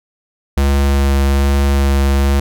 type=tone with vibrato; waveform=square; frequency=69.3 Hz; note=C#2; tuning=in tune; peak=-11 dBFS; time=0.57-2.4 s; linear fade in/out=5 ms; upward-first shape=sine; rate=1.2 Hz; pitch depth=11 cents each way; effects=none